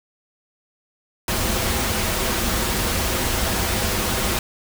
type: noise with comb filter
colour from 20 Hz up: pink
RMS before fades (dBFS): -22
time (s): 1.28-4.39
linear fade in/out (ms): 2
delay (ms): 6.9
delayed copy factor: -0.5
effects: none